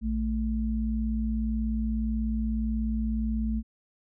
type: tone pair together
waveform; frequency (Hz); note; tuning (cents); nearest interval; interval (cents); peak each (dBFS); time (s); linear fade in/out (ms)
sine; 58.27 / 220; A#1 / A3; 0 / 0; octave + major seventh; 2300; -28; 0.01-3.63; 50
effects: none